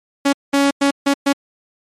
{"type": "tone bursts at uneven times", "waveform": "sawtooth", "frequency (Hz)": 279.8, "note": "C#4", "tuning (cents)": 16, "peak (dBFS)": -8, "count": 5, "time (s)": [[0.25, 0.33], [0.53, 0.71], [0.81, 0.91], [1.06, 1.14], [1.26, 1.33]], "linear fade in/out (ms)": 10, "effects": ["low-pass 10000 Hz 12 dB/octave", "MP3 64 kbps"]}